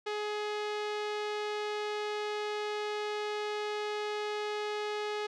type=tone with low-pass filter; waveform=sawtooth; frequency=420 Hz; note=G#4; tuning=19 cents sharp; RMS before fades=-35 dBFS; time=0.06-5.27 s; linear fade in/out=10 ms; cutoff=4200 Hz; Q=1.1; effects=none